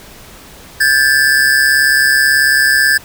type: tone pair together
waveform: square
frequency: 1600 / 1738.3 Hz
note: G6 / A6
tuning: +35 / -21 cents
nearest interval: minor second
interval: 144 cents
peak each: -12 dBFS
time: 0.8-2.98 s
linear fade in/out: 10 ms
effects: pink hiss -37 dBFS RMS until 3.04 s